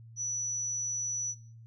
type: tone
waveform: sine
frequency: 5920 Hz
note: F#8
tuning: in tune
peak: -31 dBFS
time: 0.16-1.35 s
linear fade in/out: 50 ms
effects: noise-tail reverb RT60 0.5 s tail -22 dB re dry + added 114 Hz sine -48 dBFS peak until 1.66 s